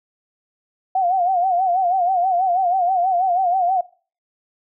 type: tone with vibrato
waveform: sine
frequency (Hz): 731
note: F#5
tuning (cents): -21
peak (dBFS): -15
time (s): 0.95-3.81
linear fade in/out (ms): 5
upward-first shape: sine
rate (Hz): 6.2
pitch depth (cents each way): 100
effects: noise-tail reverb RT60 0.4 s tail -21 dB re dry